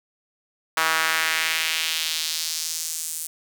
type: tone with high-pass filter sweep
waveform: sawtooth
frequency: 160.8 Hz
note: E3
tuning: 43 cents flat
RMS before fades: -25 dBFS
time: 0.77-3.27 s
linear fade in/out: 5 ms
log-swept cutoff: 1200 to 9000 Hz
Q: 1.6
effects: none